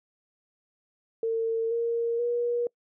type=tone with pitch steps; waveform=sine; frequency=453.2 / 465.7 / 478.5 Hz; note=A#4 / A#4 / A#4; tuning=-49 / -2 / +45 cents; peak=-24 dBFS; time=1.23-2.67 s; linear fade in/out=2 ms; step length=480 ms; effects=noise-tail reverb RT60 0.1 s tail -26 dB re dry